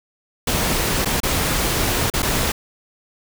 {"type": "noise with dropouts", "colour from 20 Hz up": "pink", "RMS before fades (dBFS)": -20, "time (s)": [0.47, 2.52], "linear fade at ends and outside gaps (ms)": 5, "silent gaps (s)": [[1.048, 1.056], [1.203, 1.232], [2.101, 2.137], [2.222, 2.228]], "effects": []}